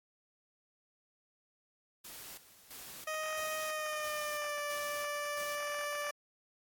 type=noise with tremolo; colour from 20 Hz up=white; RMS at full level=-48 dBFS; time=2.04-5.56 s; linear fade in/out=10 ms; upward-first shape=square; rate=1.5 Hz; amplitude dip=75%
type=tone with pitch glide; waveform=15% pulse; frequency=624 to 585.6 Hz; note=D#5 to D5; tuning=+5 to -5 cents; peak=-29 dBFS; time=3.07-6.11 s; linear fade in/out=5 ms; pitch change=-110 cents; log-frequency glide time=3.62-4.6 s
effects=AAC 64 kbps